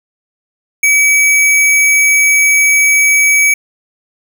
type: tone with sample-and-hold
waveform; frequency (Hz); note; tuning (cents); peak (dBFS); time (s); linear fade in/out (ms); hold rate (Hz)
sine; 2287; D7; -47; -6; 0.83-3.54; 5; 8820
effects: none